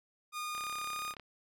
sawtooth tone with pitch glide, 1222 to 1229.1 Hz, D#6 to D#6, -32 to -22 cents, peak -33 dBFS, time 0.32-1.15 s, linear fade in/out 50 ms, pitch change +10 cents, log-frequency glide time 0.9-1.02 s
click train, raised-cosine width 0.3 ms, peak -31 dBFS, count 23, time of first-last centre 0.55-1.197 s, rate 34 Hz
effects none

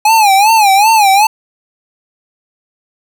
square tone with vibrato, 834 Hz, G#5, 7 cents sharp, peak -6 dBFS, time 0.05-1.27 s, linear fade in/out 5 ms, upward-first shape sine, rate 2.6 Hz, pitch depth 140 cents each way, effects none

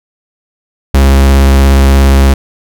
45% pulse tone with vibrato, 68 Hz, C#2, 33 cents flat, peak -3 dBFS, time 0.94-2.34 s, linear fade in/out 5 ms, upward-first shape triangle, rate 17 Hz, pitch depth 26 cents each way, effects none

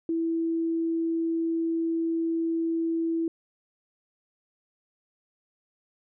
sine tone, 329.6 Hz, E4, in tune, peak -24 dBFS, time 0.09-3.28 s, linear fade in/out 2 ms, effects none

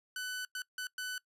sawtooth tone bursts at uneven times, 1500 Hz, F#6, 23 cents sharp, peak -33 dBFS, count 4, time 0.16-0.45 / 0.55-0.62 / 0.78-0.87 / 0.98-1.18 s, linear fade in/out 2 ms, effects noise-tail reverb RT60 0.1 s tail -22 dB re dry + resampled to 32000 Hz

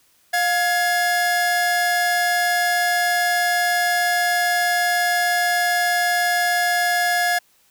45% pulse tone pair together, 706.4 / 1680 Hz, F5 / G#6, +20 / +19 cents, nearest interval octave + minor third, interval 1499 cents, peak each -20 dBFS, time 0.33-7.39 s, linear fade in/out 10 ms, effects white hiss -59 dBFS RMS until 7.7 s

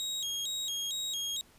30% pulse tone with vibrato, 3520 Hz, A7, in tune, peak -30 dBFS, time 0-1.41 s, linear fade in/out 0 ms, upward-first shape square, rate 2.2 Hz, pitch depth 130 cents each way, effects pink hiss -61 dBFS RMS until 1.58 s + resampled to 32000 Hz

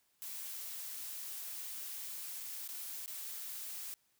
blue noise with dropouts, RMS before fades -44 dBFS, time 0.22-3.94 s, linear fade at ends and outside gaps 0 ms, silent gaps 2.402-2.406 / 2.677-2.689 / 3.06-3.078 s, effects white hiss -75 dBFS RMS until 4.19 s

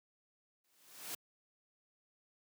white noise with exponential growth, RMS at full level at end -40 dBFS, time 0.64-1.15 s, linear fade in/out 5 ms, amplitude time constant 110 ms, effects high-pass 150 Hz 12 dB/octave

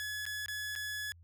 sawtooth tone with dropouts, 1700 Hz, G#6, 40 cents sharp, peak -33 dBFS, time 0-1.12 s, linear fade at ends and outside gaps 0 ms, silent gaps 0.254-0.264 / 0.46-0.483 / 0.753-0.76 s, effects added 85 Hz sine -55 dBFS peak until 1.23 s

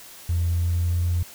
triangle tone with pitch glide, 85.1 to 86.64 Hz, F2 to F2, -44 to -13 cents, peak -16 dBFS, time 0.29-1.23 s, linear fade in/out 5 ms, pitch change +31 cents, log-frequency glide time 0.4-1.02 s, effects tanh soft clip ceiling -17 dBFS + white hiss -44 dBFS RMS until 1.34 s

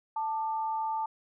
sine tone pair together, 884 / 1193 Hz, A5 / D6, +8 / +27 cents, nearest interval perfect fourth, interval 519 cents, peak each -29 / -40 dBFS, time 0.16-1.06 s, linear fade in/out 5 ms, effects none

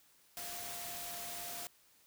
sine tone in noise, 698.5 Hz, F5, in tune, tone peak -50 dBFS, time 0.37-1.67 s, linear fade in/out 0 ms, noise white, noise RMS -44 dBFS, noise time 0.37-1.67 s, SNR -9 dB, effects white hiss -67 dBFS RMS until 2.06 s

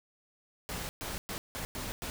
pink noise bursts at uneven times, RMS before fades -38 dBFS, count 6, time 0.69-0.89 / 1.01-1.18 / 1.29-1.38 / 1.55-1.65 / 1.75-1.92 / 2.02-2.1 s, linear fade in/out 0 ms, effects none

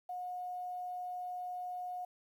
sine tone, 723 Hz, F#5, 40 cents flat, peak -38 dBFS, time 0.09-2.05 s, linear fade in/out 5 ms, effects 11-bit

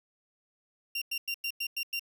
30% pulse tone bursts, 2769 Hz, F7, 15 cents flat, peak -28 dBFS, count 7, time 0.95-1.995 s, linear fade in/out 5 ms, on 67 ms, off 96 ms, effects none

